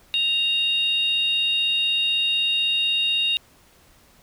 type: tone pair together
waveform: sine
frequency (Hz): 2794 / 3730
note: F7 / A#7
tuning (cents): 0 / 0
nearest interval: perfect fourth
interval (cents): 500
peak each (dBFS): -21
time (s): 0.14-3.37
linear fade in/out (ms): 0
effects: tanh soft clip ceiling -12 dBFS + pink hiss -55 dBFS RMS until 4.22 s